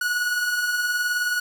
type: beating tone pair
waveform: 45% pulse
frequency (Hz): 1445 / 1464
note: F#6 / F#6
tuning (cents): -41 / -19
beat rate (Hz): 19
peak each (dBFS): -31 / -22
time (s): 0.01-1.4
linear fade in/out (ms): 5
effects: none